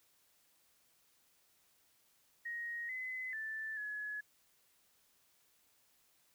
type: tone with pitch steps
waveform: sine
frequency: 1878 / 2029 / 1762 / 1695 Hz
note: A#6 / B6 / A6 / G#6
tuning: +12 / +46 / +2 / +35 cents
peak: -39 dBFS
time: 2.45-4.21 s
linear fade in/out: 10 ms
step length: 440 ms
effects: white hiss -72 dBFS RMS until 6.34 s